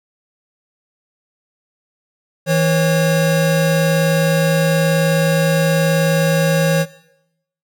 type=tone pair together; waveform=square; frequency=162.3 / 545.9 Hz; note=E3 / C#5; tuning=-27 / -27 cents; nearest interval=octave + major sixth; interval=2100 cents; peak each=-16 dBFS; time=2.46-6.86 s; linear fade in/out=50 ms; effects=noise-tail reverb RT60 0.8 s tail -18 dB re dry